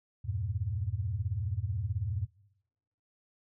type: chord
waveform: sine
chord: E diminished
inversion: none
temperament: equal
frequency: 82.41 / 98 / 116.54 Hz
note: E2 / G2 / Bb2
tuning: 0 / 0 / 0 cents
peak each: -37 / -33 / -36 dBFS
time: 0.24-2.27 s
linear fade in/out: 20 ms
effects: noise-tail reverb RT60 0.9 s tail -24 dB re dry